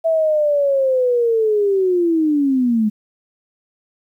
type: linear sweep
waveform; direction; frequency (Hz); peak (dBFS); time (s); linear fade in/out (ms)
sine; down; 659.3 to 207.7; -13; 0.04-2.9; 20
effects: 9-bit